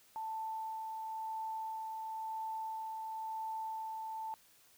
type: tone with tremolo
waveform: sine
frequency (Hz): 884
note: A5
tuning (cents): +8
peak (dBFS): -37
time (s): 0.16-4.34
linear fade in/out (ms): 0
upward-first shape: sine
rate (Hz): 0.97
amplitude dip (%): 25
effects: white hiss -65 dBFS RMS until 4.77 s